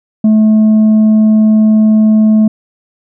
sine tone with tanh clipping, 216.5 Hz, A3, 28 cents flat, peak -5 dBFS, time 0.24-2.48 s, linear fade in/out 5 ms, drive 3 dB, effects none

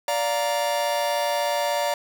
45% pulse chord, Bb major, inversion first, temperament just, 582.7 / 699.2 / 932.3 Hz, D5 / F5 / Bb5, -14 / +2 / 0 cents, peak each -25 / -28 / -27 dBFS, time 0.08-1.94 s, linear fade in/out 2 ms, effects none

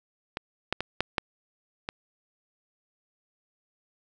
clicks, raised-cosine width 0.3 ms, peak -15 / -9 / -13 / -8 / -8 / -15 dBFS, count 6, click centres 0.371 / 0.726 / 0.806 / 1.006 / 1.182 / 1.889 s, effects none

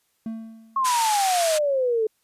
triangle tone with exponential decay, 223.9 Hz, A3, 30 cents sharp, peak -24 dBFS, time 0.26-1 s, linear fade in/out 2 ms, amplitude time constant 160 ms
sine exponential sweep, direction down, 1098 to 428.4 Hz, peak -19 dBFS, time 0.76-2.07 s, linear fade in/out 5 ms
white band-pass noise, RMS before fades -28 dBFS, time 0.84-1.59 s, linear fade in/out 20 ms, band 1000 to 9800 Hz, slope 24 dB/octave
effects white hiss -69 dBFS RMS until 2.23 s + resampled to 32000 Hz

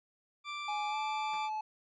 20% pulse tone, 1174.7 Hz, D6, in tune, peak -33 dBFS, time 0.44-1.5 s, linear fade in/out 50 ms
triangle tone with pitch glide, 838 to 862.6 Hz, G#5 to A5, +15 to -35 cents, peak -32 dBFS, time 0.68-1.61 s, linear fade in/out 5 ms, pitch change +50 cents, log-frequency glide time 0.89-0.96 s
5% pulse tone with exponential decay, 176.4 Hz, F3, 18 cents sharp, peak -39 dBFS, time 1.33-1.49 s, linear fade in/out 2 ms, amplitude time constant 33 ms
effects resampled to 16000 Hz

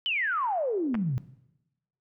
sine exponential sweep, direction down, 3109 to 117.4 Hz, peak -25 dBFS, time 0.06-1.18 s, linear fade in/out 0 ms
clicks, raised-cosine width 0.5 ms, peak -20 dBFS, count 2, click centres 0.944 / 0.952 s
effects noise-tail reverb RT60 0.9 s tail -17 dB re dry

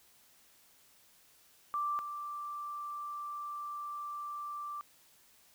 sine tone pair in turn, 1174.7 / 1174.7 Hz, D6 / D6, 0 / 0 cents, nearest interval unison, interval 0 cents, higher neither, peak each -31 / -38 dBFS, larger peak first, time 1.74-1.99 / 1.99-4.81 s, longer second, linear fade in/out 0 ms, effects white hiss -64 dBFS RMS until 5.54 s

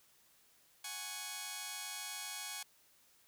5% pulse chord, F# suspended second, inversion none, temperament just, 740 / 832.5 / 1110 Hz, F#5 / G#5 / C#6, 0 / +4 / +2 cents, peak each -39 / -34 / -36 dBFS, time 0.84-2.63 s, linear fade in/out 5 ms, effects white hiss -68 dBFS RMS until 3.27 s

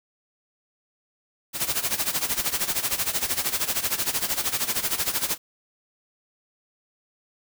white noise with tremolo, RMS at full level -23 dBFS, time 1.53-5.38 s, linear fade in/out 50 ms, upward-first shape sine, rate 13 Hz, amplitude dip 80%, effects none

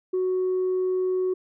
sine tone, 370 Hz, F#4, in tune, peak -20 dBFS, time 0.13-1.34 s, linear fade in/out 10 ms, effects tanh soft clip ceiling -19 dBFS

